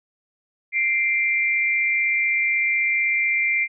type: tone pair together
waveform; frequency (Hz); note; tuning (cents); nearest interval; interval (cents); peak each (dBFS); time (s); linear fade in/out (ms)
sine; 2093 / 2357; C7 / D7; 0 / +6; major second; 206; -20 / -22; 0.72-3.68; 50
effects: none